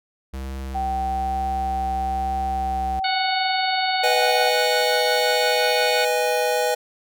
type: tone with vibrato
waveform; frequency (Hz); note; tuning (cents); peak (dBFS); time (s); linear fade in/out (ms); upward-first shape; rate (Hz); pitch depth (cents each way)
square; 66; C2; +16; -29; 0.33-3; 10; triangle; 1.1; 21
type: tone with pitch glide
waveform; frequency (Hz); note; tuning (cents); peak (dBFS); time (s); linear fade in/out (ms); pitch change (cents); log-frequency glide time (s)
sine; 771 to 755.1; G5 to F#5; -29 to +35; -22; 0.74-4.52; 20; -36; 2.44-4.05
type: harmonic tone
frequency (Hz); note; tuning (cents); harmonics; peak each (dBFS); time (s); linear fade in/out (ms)
738; F#5; -5; 1 / 2 / 3 / 4 / 5 / 6; -33 / -29 / -28 / -31 / -30 / -28; 3.04-6.05; 5
type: chord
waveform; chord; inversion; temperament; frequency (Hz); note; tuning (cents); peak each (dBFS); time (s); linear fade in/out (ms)
square; G# minor; first; equal with one note detuned; 493.9 / 622.3 / 823; B4 / D#5 / G#5; 0 / 0 / -16; -23 / -25 / -25; 4.03-6.75; 10
effects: none